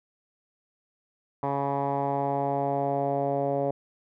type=tone with low-pass filter sweep; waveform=10% pulse; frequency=139.9 Hz; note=C#3; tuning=16 cents sharp; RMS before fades=-27 dBFS; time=1.43-3.71 s; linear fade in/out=2 ms; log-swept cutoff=1000 to 610 Hz; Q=3.1; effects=none